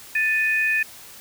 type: tone pair together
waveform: sine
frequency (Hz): 1765.6 / 2489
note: A6 / D#7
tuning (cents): +5 / 0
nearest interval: tritone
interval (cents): 595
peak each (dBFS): -21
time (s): 0.15-0.83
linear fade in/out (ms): 5
effects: white hiss -43 dBFS RMS until 1.2 s